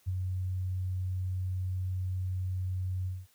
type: tone with ADSR envelope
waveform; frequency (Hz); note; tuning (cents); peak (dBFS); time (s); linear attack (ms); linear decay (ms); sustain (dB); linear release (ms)
sine; 92.5; F#2; 0; -27; 0.06-3.27; 25; 27; -3; 210
effects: white hiss -66 dBFS RMS until 3.34 s